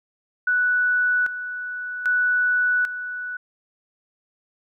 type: tone with tremolo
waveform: sine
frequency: 1480 Hz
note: F#6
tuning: in tune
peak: -17 dBFS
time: 0.47-3.37 s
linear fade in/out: 5 ms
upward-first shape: square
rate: 0.63 Hz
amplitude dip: 70%
effects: none